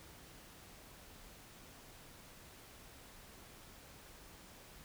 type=silence; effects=pink hiss -57 dBFS RMS until 4.84 s